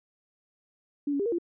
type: tone with pitch steps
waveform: sine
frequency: 287.9 / 281 / 401.1 / 467.7 / 343.3 Hz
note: D4 / C#4 / G4 / A#4 / F4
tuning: -34 / +24 / +40 / +6 / -30 cents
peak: -25 dBFS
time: 1.07-1.385 s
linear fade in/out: 5 ms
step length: 63 ms
effects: none